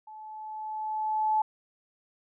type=tone with level ramp; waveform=sine; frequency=864 Hz; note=A5; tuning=32 cents flat; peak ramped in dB=-43 to -21 dBFS; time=0.07-1.42 s; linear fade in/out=5 ms; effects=none